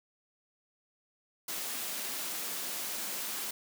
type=high-pass noise; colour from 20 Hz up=white; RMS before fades=-37 dBFS; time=1.48-3.51 s; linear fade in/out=5 ms; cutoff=160 Hz; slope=48 dB/octave; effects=none